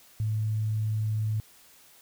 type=tone; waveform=sine; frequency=108.3 Hz; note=A2; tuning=27 cents flat; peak=-25 dBFS; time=0.2-1.4 s; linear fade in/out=0 ms; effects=white hiss -56 dBFS RMS until 2.01 s